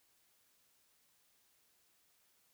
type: silence
effects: white hiss -73 dBFS RMS until 2.53 s